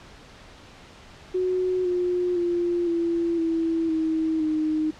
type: tone with pitch steps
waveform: sine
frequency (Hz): 367.8 / 357.5 / 347.6 / 337.9 / 328.4 / 319.3 / 310.4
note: F#4 / F4 / F4 / E4 / E4 / D#4 / D#4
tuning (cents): -10 / +41 / -8 / +43 / -6 / +45 / -4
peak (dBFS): -21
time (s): 1.34-4.91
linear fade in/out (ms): 10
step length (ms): 510
effects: pink hiss -47 dBFS RMS until 4.99 s + low-pass 5000 Hz 12 dB/octave